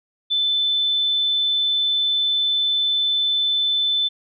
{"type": "tone", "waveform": "sine", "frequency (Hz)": 3520, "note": "A7", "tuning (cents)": 0, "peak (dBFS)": -17, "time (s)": [0.3, 4.09], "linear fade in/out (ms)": 20, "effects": []}